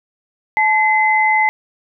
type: tone pair together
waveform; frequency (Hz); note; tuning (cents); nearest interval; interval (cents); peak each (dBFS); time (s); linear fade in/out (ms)
sine; 864.3 / 2048; A5 / C7; -31 / -38; octave + minor third; 1493; -14; 0.57-1.49; 0
effects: none